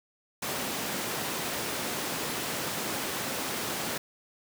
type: high-pass noise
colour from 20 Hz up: pink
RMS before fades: -33 dBFS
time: 0.42-3.98 s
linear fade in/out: 5 ms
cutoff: 190 Hz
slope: 12 dB/octave
effects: none